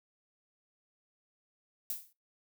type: noise with exponential decay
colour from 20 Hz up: violet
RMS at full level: -33 dBFS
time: 1.9-2.13 s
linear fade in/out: 2 ms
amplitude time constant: 50 ms
effects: noise-tail reverb RT60 0.2 s tail -19 dB re dry